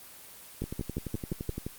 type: two click trains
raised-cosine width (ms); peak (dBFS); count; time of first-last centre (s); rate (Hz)
3; -19 / -21; 6 / 13; 0.62-1.493 / 0.64-1.666; 5.73 / 11.7
effects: white hiss -49 dBFS RMS until 1.78 s + Opus 24 kbps